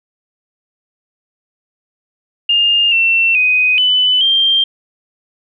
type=tone with pitch steps; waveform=sine; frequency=2819 / 2700 / 2502 / 3002 / 3174 Hz; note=F7 / E7 / D#7 / F#7 / G7; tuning=+16 / +41 / +9 / +24 / +21 cents; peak=-9 dBFS; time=2.49-4.64 s; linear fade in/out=5 ms; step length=430 ms; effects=none